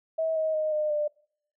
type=tone with pitch steps; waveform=sine; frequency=644 / 631.8 / 619.9 / 608.2 / 596.7 Hz; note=E5 / D#5 / D#5 / D#5 / D5; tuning=-41 / +26 / -7 / -40 / +27 cents; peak=-24 dBFS; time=0.18-1.08 s; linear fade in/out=10 ms; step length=180 ms; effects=noise-tail reverb RT60 0.6 s tail -23 dB re dry